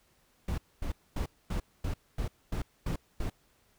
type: noise bursts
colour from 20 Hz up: brown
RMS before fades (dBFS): -32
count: 9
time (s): 0.48-3.3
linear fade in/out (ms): 5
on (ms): 100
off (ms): 240
effects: pink hiss -68 dBFS RMS until 3.78 s